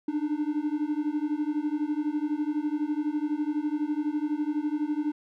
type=beating tone pair; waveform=triangle; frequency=293.7 / 305.7 Hz; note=D4 / D#4; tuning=0 / -30 cents; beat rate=12 Hz; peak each=-27 dBFS; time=0.08-5.12 s; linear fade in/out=5 ms; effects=none